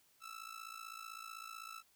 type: tone with amplitude modulation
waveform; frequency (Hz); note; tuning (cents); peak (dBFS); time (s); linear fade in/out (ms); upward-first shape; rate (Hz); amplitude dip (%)
sawtooth; 1318.5; E6; 0; -40; 0.2-1.83; 50; sine; 55.8; 85
effects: white hiss -71 dBFS RMS until 1.95 s